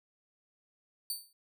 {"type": "tone with exponential decay", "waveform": "15% pulse", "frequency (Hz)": 4565, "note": "D8", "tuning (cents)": -50, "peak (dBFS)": -24, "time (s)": [1.1, 1.33], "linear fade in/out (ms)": 2, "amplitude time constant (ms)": 49, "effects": []}